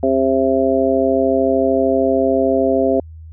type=harmonic tone; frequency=133.2 Hz; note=C3; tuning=31 cents sharp; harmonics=2 / 3 / 4 / 5; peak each=-18 / -18 / -18 / -18 dBFS; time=0.03-3 s; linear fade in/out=2 ms; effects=added 80 Hz sine -33 dBFS peak until 3.32 s